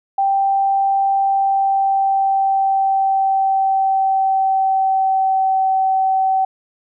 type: tone with pitch glide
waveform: sine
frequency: 784 to 764.8 Hz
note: G5 to G5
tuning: 0 to -43 cents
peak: -13 dBFS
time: 0.18-6.45 s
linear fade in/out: 5 ms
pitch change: -43 cents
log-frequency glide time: 1.15-5.69 s
effects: none